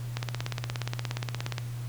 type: click train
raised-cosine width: 0.2 ms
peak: -14 dBFS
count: 25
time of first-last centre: 0.17-1.582 s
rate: 17 Hz
effects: added 120 Hz sine -33 dBFS peak until 1.88 s + pink hiss -49 dBFS RMS until 1.88 s